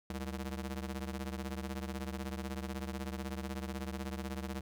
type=ring-modulated tone; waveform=sawtooth; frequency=133.9 Hz; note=C3; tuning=40 cents sharp; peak=-31 dBFS; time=0.1-4.61 s; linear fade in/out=2 ms; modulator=58.9 Hz; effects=none